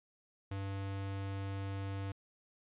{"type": "tone", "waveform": "square", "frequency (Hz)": 98, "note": "G2", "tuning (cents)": 0, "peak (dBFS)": -38, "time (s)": [0.51, 2.12], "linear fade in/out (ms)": 5, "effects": ["resampled to 8000 Hz"]}